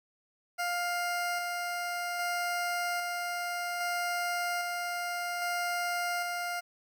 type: tone with tremolo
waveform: 20% pulse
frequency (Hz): 703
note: F5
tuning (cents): +11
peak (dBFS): -25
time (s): 0.58-6.61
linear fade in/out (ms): 20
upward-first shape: square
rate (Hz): 0.62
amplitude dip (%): 25
effects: 11-bit